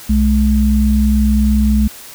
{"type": "tone pair together", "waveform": "sine", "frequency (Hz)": [63.1, 212.2], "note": ["B1", "G#3"], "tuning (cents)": [38, 38], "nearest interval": "octave + major sixth", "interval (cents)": 2100, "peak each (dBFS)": -12, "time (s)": [0.09, 1.88], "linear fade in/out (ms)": 10, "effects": ["white hiss -35 dBFS RMS until 2.14 s"]}